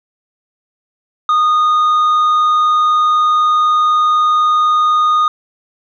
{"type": "tone with tanh clipping", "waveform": "sine", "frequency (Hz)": 1232, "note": "D#6", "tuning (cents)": -17, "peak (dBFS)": -10, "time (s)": [1.29, 5.28], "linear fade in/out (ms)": 2, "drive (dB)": 4, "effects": []}